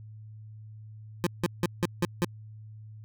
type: tone bursts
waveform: 25% pulse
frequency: 174.61 Hz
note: F3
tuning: in tune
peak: -19 dBFS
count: 6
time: 1.24-2.246 s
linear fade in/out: 0 ms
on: 26 ms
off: 170 ms
effects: added 108 Hz sine -43 dBFS peak until 3.04 s